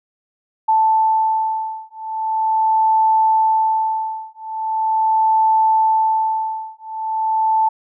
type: beating tone pair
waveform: sine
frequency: 880 / 880.41 Hz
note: A5 / A5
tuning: 0 / +1 cents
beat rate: 0.41 Hz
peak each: -17 dBFS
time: 0.68-7.69 s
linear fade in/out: 10 ms
effects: none